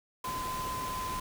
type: tone in noise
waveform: sine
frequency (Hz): 1024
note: C6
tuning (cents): -38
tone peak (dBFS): -34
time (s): 0.24-1.2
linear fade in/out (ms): 5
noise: pink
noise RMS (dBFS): -40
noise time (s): 0.24-1.2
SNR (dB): +3
effects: none